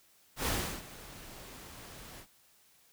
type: noise with ADSR envelope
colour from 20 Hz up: pink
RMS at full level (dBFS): -31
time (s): 0.36-2.27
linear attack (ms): 99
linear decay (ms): 360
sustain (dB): -18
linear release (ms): 72
effects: white hiss -65 dBFS RMS until 2.92 s